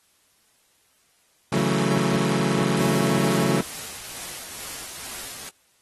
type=chord; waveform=25% pulse; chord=F# minor seventh; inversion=second; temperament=equal; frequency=138.59 / 164.81 / 185 / 220 Hz; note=C#3 / E3 / F#3 / A3; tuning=0 / 0 / 0 / 0 cents; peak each=-22 / -24 / -21 / -22 dBFS; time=1.52-3.61 s; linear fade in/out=5 ms
type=noise with tremolo; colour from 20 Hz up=white; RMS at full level=-34 dBFS; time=2.77-5.49 s; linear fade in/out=0 ms; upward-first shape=triangle; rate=2.2 Hz; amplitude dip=35%
effects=white hiss -63 dBFS RMS until 5.81 s + AAC 32 kbps